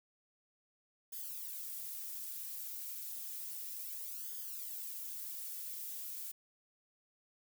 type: noise with flanger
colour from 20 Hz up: violet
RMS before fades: -44 dBFS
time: 1.12-6.32 s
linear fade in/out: 10 ms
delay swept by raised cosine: 0.6 to 4.8 ms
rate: 0.31 Hz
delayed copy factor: +1
effects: none